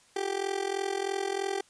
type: tone with amplitude modulation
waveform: 30% pulse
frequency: 392 Hz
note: G4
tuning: in tune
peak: -23 dBFS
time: 0.16-1.61 s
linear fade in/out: 5 ms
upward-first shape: sine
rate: 43.1 Hz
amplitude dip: 85%
effects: white hiss -61 dBFS RMS until 1.69 s + resampled to 22050 Hz